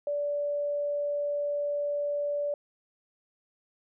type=tone; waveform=sine; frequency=580 Hz; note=D5; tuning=22 cents flat; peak=-27 dBFS; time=0.07-2.54 s; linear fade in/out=2 ms; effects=none